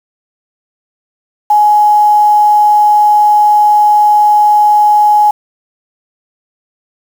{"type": "tone with quantisation", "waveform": "sine", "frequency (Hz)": 838, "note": "G#5", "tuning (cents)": 15, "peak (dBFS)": -4, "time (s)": [1.5, 5.31], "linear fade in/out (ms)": 5, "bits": 5, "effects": []}